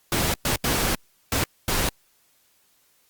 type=noise bursts at uneven times; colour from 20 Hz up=pink; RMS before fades=-23 dBFS; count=5; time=0.12-0.34 / 0.45-0.56 / 0.64-0.95 / 1.32-1.44 / 1.68-1.89 s; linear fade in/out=2 ms; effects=white hiss -63 dBFS RMS until 3.09 s + Opus 48 kbps